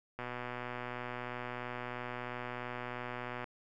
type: click train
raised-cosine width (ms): 0.5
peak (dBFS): -25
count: 401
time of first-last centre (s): 0.19-3.442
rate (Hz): 123
effects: none